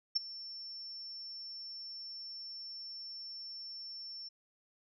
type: tone with ADSR envelope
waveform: sine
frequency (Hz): 5410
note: E8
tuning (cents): +44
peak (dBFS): -25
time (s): 0.15-4.29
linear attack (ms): 15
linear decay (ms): 16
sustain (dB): -18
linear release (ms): 11
effects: none